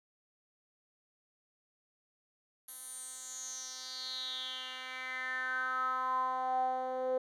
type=tone with band-pass filter sweep; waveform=10% pulse; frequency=257.3 Hz; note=C4; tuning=29 cents flat; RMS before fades=-37 dBFS; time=2.68-7.18 s; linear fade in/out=5 ms; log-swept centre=11000 to 520 Hz; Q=6.9; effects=none